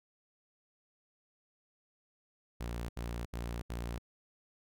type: tone bursts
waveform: sawtooth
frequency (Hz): 58.6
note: A#1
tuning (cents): +10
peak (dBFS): -33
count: 4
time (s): 2.6-3.985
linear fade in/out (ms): 10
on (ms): 290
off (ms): 75
effects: none